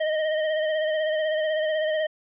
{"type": "tone with vibrato", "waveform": "square", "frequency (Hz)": 622.3, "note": "D#5", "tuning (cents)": 0, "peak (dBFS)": -23, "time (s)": [0, 2.07], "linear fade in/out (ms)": 10, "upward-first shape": "sine", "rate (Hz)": 16, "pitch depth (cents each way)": 33, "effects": ["resampled to 8000 Hz"]}